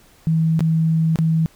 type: tone with dropouts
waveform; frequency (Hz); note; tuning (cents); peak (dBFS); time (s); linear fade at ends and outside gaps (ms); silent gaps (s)
sine; 161.4; E3; -36; -14; 0.27-1.46; 0; 0.593-0.606 / 1.158-1.188
effects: pink hiss -52 dBFS RMS until 1.55 s